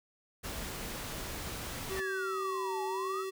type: noise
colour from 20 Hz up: pink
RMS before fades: -40 dBFS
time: 0.43-2.01 s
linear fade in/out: 20 ms
type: tone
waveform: square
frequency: 382.4 Hz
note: G4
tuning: 43 cents flat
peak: -36 dBFS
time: 1.89-3.31 s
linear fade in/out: 20 ms
type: exponential two-way sweep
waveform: sine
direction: down then up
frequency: 1832 to 837 to 1349 Hz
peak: -35 dBFS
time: 1.95-3.25 s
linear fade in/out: 50 ms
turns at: 2.83 s
effects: none